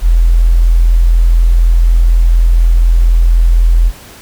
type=tone; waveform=sine; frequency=42.04 Hz; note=E1; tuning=35 cents sharp; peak=-4 dBFS; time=0.01-3.92 s; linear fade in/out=50 ms; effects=pink hiss -35 dBFS RMS until 4.21 s